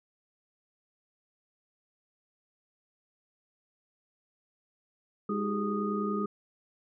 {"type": "tone cluster", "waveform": "sine", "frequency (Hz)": [204.9, 316.3, 384.4, 414.7, 1238], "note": ["G#3", "D#4", "G4", "G#4", "D#6"], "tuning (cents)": [-23, 29, -34, -3, -9], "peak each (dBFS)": [-31, -39, -38, -35, -35], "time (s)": [5.29, 6.26], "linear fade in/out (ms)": 5, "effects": []}